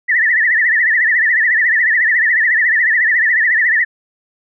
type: tone with vibrato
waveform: sine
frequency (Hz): 1864.7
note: A#6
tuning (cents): 0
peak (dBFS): -10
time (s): 0.08-3.85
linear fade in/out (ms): 20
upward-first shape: triangle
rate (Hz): 14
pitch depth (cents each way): 160
effects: none